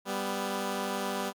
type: tone pair together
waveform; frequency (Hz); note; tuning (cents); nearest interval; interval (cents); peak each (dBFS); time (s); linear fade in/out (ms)
10% pulse; 197 / 248.2; G3 / B3; +9 / +9; major third; 400; -24 / -26; 0.05-1.33; 50
effects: MP3 96 kbps